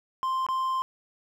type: tone with dropouts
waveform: triangle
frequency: 1046.5 Hz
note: C6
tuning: in tune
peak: -23 dBFS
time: 0.23-0.82 s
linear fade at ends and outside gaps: 0 ms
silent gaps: 0.465-0.487 s
effects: none